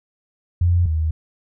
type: tone pair in turn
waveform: sine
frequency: 87.31 / 79.05 Hz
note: F2 / D#2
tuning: 0 / +28 cents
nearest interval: major second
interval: 172 cents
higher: first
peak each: -13 / -17 dBFS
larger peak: first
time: 0.61-0.86 / 0.86-1.11 s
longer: neither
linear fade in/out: 5 ms
effects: none